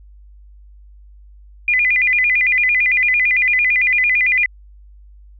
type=tone with vibrato; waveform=sine; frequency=2209 Hz; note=C#7; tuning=7 cents flat; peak=-12 dBFS; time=1.68-4.46 s; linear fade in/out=2 ms; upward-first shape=square; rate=8.9 Hz; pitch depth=160 cents each way; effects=added 50 Hz sine -40 dBFS peak until 5.39 s